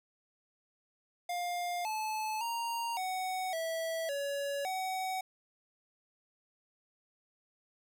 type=tone with pitch steps; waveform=square; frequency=705 / 866 / 932 / 746 / 654 / 564 / 752 Hz; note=F5 / A5 / A#5 / F#5 / E5 / C#5 / F#5; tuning=+16 / -28 / -1 / +14 / -14 / +30 / +28 cents; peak=-34 dBFS; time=1.29-5.21 s; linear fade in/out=5 ms; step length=560 ms; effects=none